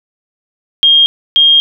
sine tone bursts at uneven times, 3228 Hz, G#7, 50 cents flat, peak -4 dBFS, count 2, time 0.83-1.06 / 1.36-1.6 s, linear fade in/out 0 ms, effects none

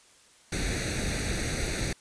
pink noise with comb filter, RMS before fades -30 dBFS, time 0.52-1.93 s, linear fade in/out 5 ms, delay 0.48 ms, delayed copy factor +0.75, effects white hiss -58 dBFS RMS until 2 s + resampled to 22050 Hz

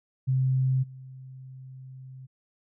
sine tone with level steps, 130.81 Hz, C3, in tune, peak -21 / -41 dBFS, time 0.27-2.27 s, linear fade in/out 20 ms, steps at 0.82 s, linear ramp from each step 20 ms, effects none

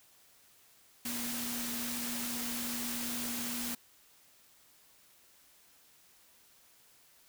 sine tone in noise, 239.4 Hz, A#3, 46 cents sharp, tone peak -40 dBFS, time 1.05-3.75 s, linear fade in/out 5 ms, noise white, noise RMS -38 dBFS, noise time 1.05-3.75 s, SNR -5 dB, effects white hiss -63 dBFS RMS until 7.28 s

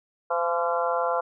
harmonic tone with a mistuned harmonic, 171.1 Hz, F3, 35 cents flat, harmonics 3 / 4 / 5 / 6 / 7 / 8, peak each -27 / -28 / -31 / -30 / -34 / -31 dBFS, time 0.3-1.21 s, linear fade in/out 10 ms, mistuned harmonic 7, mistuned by -62 cents, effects none

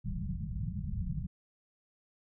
white low-pass noise, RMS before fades -36 dBFS, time 0.04-1.27 s, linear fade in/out 10 ms, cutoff 200 Hz, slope 96 dB/octave, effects none

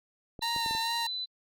clicks, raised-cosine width 2 ms, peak -29 dBFS, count 5, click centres 0.392 / 0.563 / 0.662 / 0.71 / 0.75 s
sine tone, 4003 Hz, B7, 23 cents sharp, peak -32 dBFS, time 0.41-1.26 s, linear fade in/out 20 ms
sawtooth tone with vibrato, 919 Hz, A#5, 25 cents flat, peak -27 dBFS, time 0.42-1.07 s, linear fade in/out 5 ms, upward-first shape sine, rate 2.3 Hz, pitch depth 30 cents each way
effects Opus 48 kbps

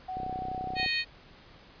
sine tone, 747 Hz, F#5, 16 cents sharp, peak -33 dBFS, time 0.08-0.86 s, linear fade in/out 10 ms
click train, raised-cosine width 2 ms, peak -26 dBFS, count 23, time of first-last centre 0.17-0.862 s, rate 31.8 Hz
harmonic tone, 622.3 Hz, D#5, in tune, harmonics 3 / 4 / 5 / 6 / 7, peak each -33 / -31 / -39 / -38 / -32 dBFS, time 0.75-1.05 s, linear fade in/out 50 ms
effects pink hiss -54 dBFS RMS until 1.8 s + resampled to 11025 Hz

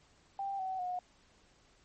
sine tone with pitch steps, 788 / 755.5 / 724.3 Hz, G5 / F#5 / F#5, +9 / +36 / -37 cents, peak -34 dBFS, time 0.39-0.99 s, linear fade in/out 2 ms, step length 200 ms, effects pink hiss -66 dBFS RMS until 1.84 s + MP3 32 kbps

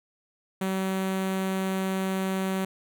sawtooth tone with notch filter, 190.3 Hz, F#3, 49 cents sharp, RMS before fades -28 dBFS, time 0.61-2.65 s, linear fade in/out 5 ms, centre 5100 Hz, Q 1.9, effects none

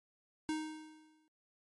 square tone with exponential decay, 311.1 Hz, D#4, in tune, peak -33 dBFS, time 0.49-1.28 s, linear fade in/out 0 ms, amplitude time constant 170 ms, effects MP3 48 kbps

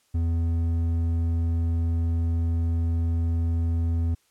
sine tone with hard clipping, 83.4 Hz, E2, 21 cents sharp, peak -23 dBFS, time 0.14-4.15 s, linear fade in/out 10 ms, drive 6 dB, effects white hiss -66 dBFS RMS until 4.3 s + low-pass 11000 Hz 12 dB/octave

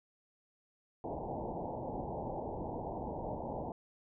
white low-pass noise, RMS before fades -40 dBFS, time 1.04-3.72 s, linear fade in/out 2 ms, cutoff 920 Hz, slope 96 dB/octave, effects none

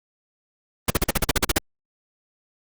pink noise bursts, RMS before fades -18 dBFS, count 11, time 0.88-1.584 s, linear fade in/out 5 ms, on 24 ms, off 44 ms, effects Opus 32 kbps

